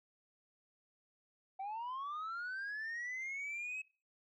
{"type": "linear sweep", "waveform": "sine", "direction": "up", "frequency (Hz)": [754, 2577], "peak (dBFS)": -37, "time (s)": [1.59, 3.82], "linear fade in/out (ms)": 10, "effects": ["noise-tail reverb RT60 0.4 s tail -26 dB re dry", "tanh soft clip ceiling -38 dBFS"]}